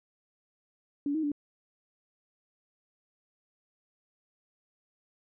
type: tone with pitch steps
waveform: sine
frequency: 286 / 315.3 / 291 Hz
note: D4 / D#4 / D4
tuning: -46 / +23 / -16 cents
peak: -27 dBFS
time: 1.06-1.318 s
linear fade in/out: 2 ms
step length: 86 ms
effects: none